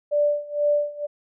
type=tone with tremolo; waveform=sine; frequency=587 Hz; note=D5; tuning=1 cent flat; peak=-16 dBFS; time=0.11-1.07 s; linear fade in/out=20 ms; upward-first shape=sine; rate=2.1 Hz; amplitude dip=90%; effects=none